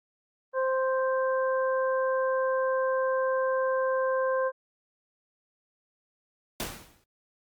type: harmonic tone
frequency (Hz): 523.3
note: C5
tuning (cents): 0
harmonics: 1 / 2 / 3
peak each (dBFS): -25 / -31 / -35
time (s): 0.53-4.52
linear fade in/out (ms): 50
type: noise with exponential decay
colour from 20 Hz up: pink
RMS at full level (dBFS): -30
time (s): 6.6-7.04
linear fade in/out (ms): 0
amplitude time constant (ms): 94
effects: Opus 24 kbps